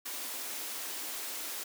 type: high-pass noise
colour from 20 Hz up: white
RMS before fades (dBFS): -39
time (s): 0.05-1.64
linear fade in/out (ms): 10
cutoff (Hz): 230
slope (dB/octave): 96
effects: none